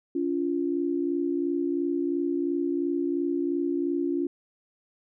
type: tone pair together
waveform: sine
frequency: 283.2 / 346.1 Hz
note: C#4 / F4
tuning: +37 / -16 cents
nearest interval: minor third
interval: 347 cents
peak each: -27 dBFS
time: 0.15-4.27 s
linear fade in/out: 5 ms
effects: none